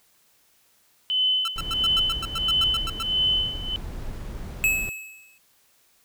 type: tone with tremolo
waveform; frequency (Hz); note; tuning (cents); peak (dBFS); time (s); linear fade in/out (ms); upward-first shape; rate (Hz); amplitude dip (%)
sine; 3031; F#7; +41; -18; 1.1-3.76; 0; sine; 1.5; 85
type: tone bursts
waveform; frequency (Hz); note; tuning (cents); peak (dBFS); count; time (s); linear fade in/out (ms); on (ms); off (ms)
sawtooth; 1339; E6; +27; -24; 13; 1.45-3.027; 2; 29; 100
type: noise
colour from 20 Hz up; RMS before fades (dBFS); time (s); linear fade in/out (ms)
brown; -34; 1.56-4.89; 0
type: tone with exponential decay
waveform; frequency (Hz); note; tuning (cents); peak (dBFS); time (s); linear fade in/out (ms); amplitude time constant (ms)
square; 2585; E7; -34; -17; 4.64-5.38; 0; 160
effects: white hiss -62 dBFS RMS until 6.04 s